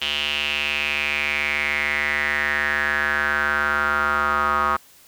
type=tone with band-pass filter sweep; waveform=square; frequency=73.42 Hz; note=D2; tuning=in tune; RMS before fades=-22 dBFS; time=0.01-4.77 s; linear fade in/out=10 ms; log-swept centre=3000 to 1200 Hz; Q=6.4; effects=white hiss -51 dBFS RMS until 5.07 s